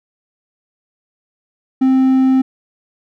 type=tone; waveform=triangle; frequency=262.3 Hz; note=C4; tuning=4 cents sharp; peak=-7 dBFS; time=1.81-2.42 s; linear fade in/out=10 ms; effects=none

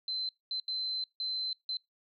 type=tone bursts at uneven times; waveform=sine; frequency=4074 Hz; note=C8; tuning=47 cents flat; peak=-32 dBFS; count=5; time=0.08-0.29 / 0.51-0.6 / 0.68-1.04 / 1.2-1.53 / 1.69-1.77 s; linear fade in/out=2 ms; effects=noise-tail reverb RT60 0.2 s tail -25 dB re dry

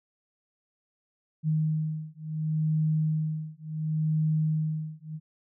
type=beating tone pair; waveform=sine; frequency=155.56 / 156.26 Hz; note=D#3 / D#3; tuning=0 / +8 cents; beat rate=0.7 Hz; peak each=-28 dBFS; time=1.43-5.2 s; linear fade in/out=50 ms; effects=none

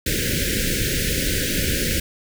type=band-stop noise; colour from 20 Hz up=pink; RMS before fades=-22 dBFS; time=0.06-2 s; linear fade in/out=5 ms; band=560 to 1500 Hz; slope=96 dB/octave; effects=none

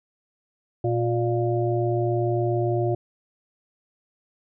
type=harmonic tone with a mistuned harmonic; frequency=118.5 Hz; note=A#2; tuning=29 cents sharp; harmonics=1 / 3 / 5 / 6; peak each=-24 / -24 / -30 / -30 dBFS; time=0.84-2.95 s; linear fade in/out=5 ms; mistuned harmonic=6; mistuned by=-28 cents; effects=none

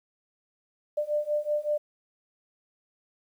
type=beating tone pair; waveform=sine; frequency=593 / 598.3 Hz; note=D5 / D5; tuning=+17 / +32 cents; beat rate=5.3 Hz; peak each=-29 / -28 dBFS; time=0.97-1.78 s; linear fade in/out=10 ms; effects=10-bit

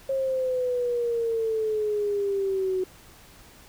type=exponential sweep; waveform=sine; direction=down; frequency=541 to 369.5 Hz; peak=-23 dBFS; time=0.09-2.84 s; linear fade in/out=5 ms; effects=pink hiss -51 dBFS RMS until 3.68 s

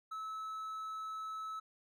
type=tone; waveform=triangle; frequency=1300 Hz; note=E6; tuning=24 cents flat; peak=-38 dBFS; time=0.11-1.6 s; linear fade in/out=10 ms; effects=none

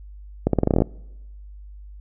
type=accelerating click train; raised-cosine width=2 ms; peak=-4 dBFS; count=11; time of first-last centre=0.47-0.82 s; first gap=63 ms; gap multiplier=0.86; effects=noise-tail reverb RT60 1.0 s tail -25 dB re dry + added 50 Hz sine -38 dBFS peak until 2 s

